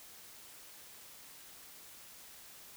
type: silence
effects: white hiss -54 dBFS RMS until 2.76 s